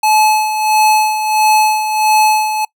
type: tone with tremolo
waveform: square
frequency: 860 Hz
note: A5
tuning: 40 cents flat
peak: -8 dBFS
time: 0.03-2.65 s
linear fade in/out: 5 ms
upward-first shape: sine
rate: 1.5 Hz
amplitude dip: 60%
effects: noise-tail reverb RT60 0.1 s tail -24 dB re dry